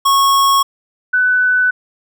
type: tone pair in turn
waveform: square / sine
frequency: 1100 / 1497.9 Hz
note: C#6 / F#6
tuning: -14 / +21 cents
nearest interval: perfect fourth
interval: 535 cents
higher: second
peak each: -10 dBFS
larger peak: neither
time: 0.05-0.63 / 1.13-1.71 s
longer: neither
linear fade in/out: 10 ms
effects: none